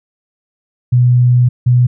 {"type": "tone pair in turn", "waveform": "sine", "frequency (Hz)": [123.47, 123.47], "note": ["B2", "B2"], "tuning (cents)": [0, 0], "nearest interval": "unison", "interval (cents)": 0, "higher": "neither", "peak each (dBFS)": -6, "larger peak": "neither", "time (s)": [[0.92, 1.49], [1.66, 1.87]], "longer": "first", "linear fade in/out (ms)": 10, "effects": []}